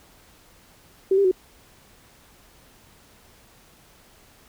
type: tone with pitch steps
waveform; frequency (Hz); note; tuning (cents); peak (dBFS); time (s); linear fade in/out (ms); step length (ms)
sine; 383.5 / 397.6 / 370.6; G4 / G4 / F#4; -38 / +25 / +3; -15; 1.11-1.314; 5; 68
effects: pink hiss -54 dBFS RMS until 4.48 s